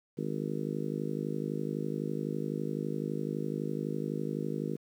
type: harmonic tone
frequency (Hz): 51.91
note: G#1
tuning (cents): 0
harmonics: 3 / 4 / 5 / 6 / 7 / 8 / 9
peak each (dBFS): -37 / -38 / -39 / -40 / -40 / -41 / -42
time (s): 0.17-4.77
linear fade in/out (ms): 20
effects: 10-bit